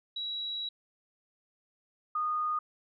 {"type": "tone pair in turn", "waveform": "sine", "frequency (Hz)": [3887, 1230.4], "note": ["B7", "D#6"], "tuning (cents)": [-28, -20], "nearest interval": "octave + minor sixth", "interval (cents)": 1992, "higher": "first", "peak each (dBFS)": [-33, -28], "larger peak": "second", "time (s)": [[0.16, 0.69], [2.15, 2.59]], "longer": "first", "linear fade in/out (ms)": 5, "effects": []}